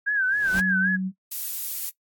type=tone with vibrato; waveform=sine; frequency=1599 Hz; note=G6; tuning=34 cents sharp; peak=-20 dBFS; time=0.06-0.97 s; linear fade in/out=20 ms; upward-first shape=sine; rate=3.8 Hz; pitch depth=110 cents each way
type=noise with exponential growth; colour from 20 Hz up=pink; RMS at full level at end=-30 dBFS; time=0.18-0.6 s; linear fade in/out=1 ms; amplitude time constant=91 ms
type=tone; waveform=sine; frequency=187.9 Hz; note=F#3; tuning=27 cents sharp; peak=-24 dBFS; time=0.52-1.12 s; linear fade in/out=50 ms
type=noise; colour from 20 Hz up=violet; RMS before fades=-29 dBFS; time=1.31-1.9 s; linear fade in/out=10 ms
effects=noise-tail reverb RT60 0.1 s tail -18 dB re dry + AAC 64 kbps